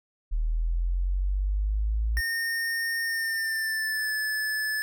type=linear sweep; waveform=sine; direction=up; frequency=38.17 to 56.2 Hz; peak=-23 dBFS; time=0.31-2.21 s; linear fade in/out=20 ms
type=tone with pitch glide; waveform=square; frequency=1834 to 1734.1 Hz; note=A#6 to A6; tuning=-29 to -26 cents; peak=-27 dBFS; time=2.17-4.82 s; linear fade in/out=0 ms; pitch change=-97 cents; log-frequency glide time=3.02-4.14 s
effects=none